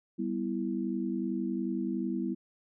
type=chord; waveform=sine; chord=E minor; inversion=first; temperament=equal; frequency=196 / 246.9 / 329.6 Hz; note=G3 / B3 / E4; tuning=0 / 0 / 0 cents; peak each=-34 dBFS; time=0.18-2.35 s; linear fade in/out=20 ms; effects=none